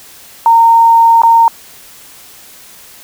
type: tone with dropouts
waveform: sine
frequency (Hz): 919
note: A#5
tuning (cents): -25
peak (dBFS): -3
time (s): 0.46-1.48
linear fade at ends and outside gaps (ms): 1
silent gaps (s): 1.219-1.234
effects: white hiss -37 dBFS RMS until 3.03 s